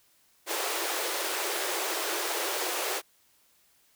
pink high-pass noise, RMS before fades -31 dBFS, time 0.46-3.02 s, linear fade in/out 50 ms, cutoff 330 Hz, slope 96 dB/octave, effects white hiss -65 dBFS RMS until 3.95 s

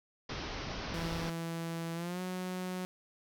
pink low-pass noise, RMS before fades -40 dBFS, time 0.29-1.3 s, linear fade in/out 5 ms, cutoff 5900 Hz, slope 96 dB/octave
sawtooth tone with pitch glide, 166.2 to 183.35 Hz, E3 to F#3, +15 to -15 cents, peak -32 dBFS, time 0.94-2.85 s, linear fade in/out 0 ms, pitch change +170 cents, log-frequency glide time 1.94-2.21 s
effects none

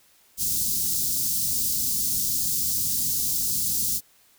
white band-stop noise, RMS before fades -25 dBFS, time 0.37-4.01 s, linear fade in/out 50 ms, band 260 to 4800 Hz, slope 24 dB/octave, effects white hiss -59 dBFS RMS until 4.38 s

